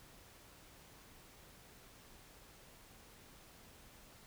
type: silence
effects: pink hiss -60 dBFS RMS until 4.26 s